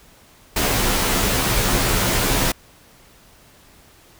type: noise with comb filter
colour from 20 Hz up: pink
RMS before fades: -19 dBFS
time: 0.56-2.52 s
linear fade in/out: 5 ms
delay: 13 ms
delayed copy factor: -0.75
effects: pink hiss -50 dBFS RMS until 4.19 s